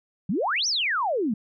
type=exponential two-way sweep; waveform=sine; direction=up then down; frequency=161.2 to 6150 to 197.4 Hz; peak=-22 dBFS; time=0.29-1.34 s; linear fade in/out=5 ms; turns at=0.67 s; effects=none